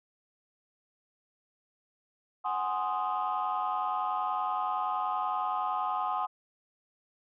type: chord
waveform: sine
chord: Ab dominant seventh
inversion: third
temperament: equal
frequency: 740 / 830.6 / 1046.5 / 1244.5 Hz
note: Gb5 / Ab5 / C6 / Eb6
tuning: 0 / 0 / 0 / 0 cents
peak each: -33 dBFS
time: 2.44-6.27 s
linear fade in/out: 20 ms
effects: tanh soft clip ceiling -22 dBFS